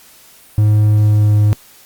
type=tone with pitch glide; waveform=triangle; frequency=105.9 to 104.8 Hz; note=G#2 to G#2; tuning=+34 to +16 cents; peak=-6 dBFS; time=0.58-1.53 s; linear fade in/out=0 ms; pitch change=-18 cents; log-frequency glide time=0.97-1.37 s; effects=white hiss -44 dBFS RMS until 1.85 s + Opus 48 kbps